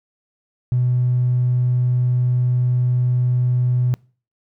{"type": "tone with tanh clipping", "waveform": "triangle", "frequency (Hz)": 124.3, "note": "B2", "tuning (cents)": 12, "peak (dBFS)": -14, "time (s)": [0.72, 3.94], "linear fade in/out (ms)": 0, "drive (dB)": 1, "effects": ["noise-tail reverb RT60 0.4 s tail -25 dB re dry"]}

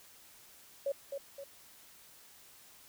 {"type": "tone with echo", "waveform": "sine", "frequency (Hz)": 556, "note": "C#5", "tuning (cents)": 5, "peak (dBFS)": -30, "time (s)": [0.86, 0.92], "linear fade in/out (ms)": 5, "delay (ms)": 260, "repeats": 2, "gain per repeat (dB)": -6, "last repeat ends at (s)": 1.44, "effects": ["white hiss -58 dBFS RMS until 2.88 s"]}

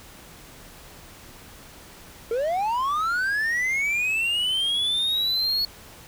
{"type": "linear sweep", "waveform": "triangle", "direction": "up", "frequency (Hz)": [440, 4392], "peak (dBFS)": -20, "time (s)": [2.31, 5.65], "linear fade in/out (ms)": 2, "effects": ["pink hiss -46 dBFS RMS until 6.07 s"]}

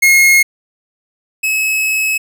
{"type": "tone pair in turn", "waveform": "45% pulse", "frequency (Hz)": [2156, 2577], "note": ["C#7", "E7"], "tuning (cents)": [-49, -40], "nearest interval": "minor third", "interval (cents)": 309, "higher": "second", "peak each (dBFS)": [-6, -13], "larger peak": "first", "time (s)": [[0.02, 0.43], [1.43, 2.18]], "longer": "second", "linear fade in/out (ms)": 10, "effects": []}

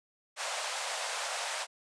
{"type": "band-pass noise", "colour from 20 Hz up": "pink", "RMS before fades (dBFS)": -36, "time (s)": [0.36, 1.67], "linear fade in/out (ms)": 50, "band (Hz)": [550, 9400], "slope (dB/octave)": 48, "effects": []}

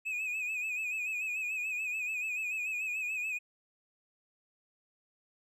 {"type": "tone with vibrato", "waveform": "triangle", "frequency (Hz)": 2526, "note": "D#7", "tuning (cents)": 26, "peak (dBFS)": -31, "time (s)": [0.05, 3.39], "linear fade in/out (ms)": 20, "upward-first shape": "sine", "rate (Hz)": 6.9, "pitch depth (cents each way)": 68, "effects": []}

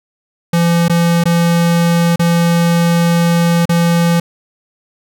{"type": "tone with dropouts", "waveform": "square", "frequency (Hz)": 170, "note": "F3", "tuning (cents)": -46, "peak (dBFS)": -10, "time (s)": [0.53, 4.2], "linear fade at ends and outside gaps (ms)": 5, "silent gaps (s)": [[0.883, 0.896], [1.239, 1.255], [2.16, 2.194], [3.655, 3.692]], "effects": []}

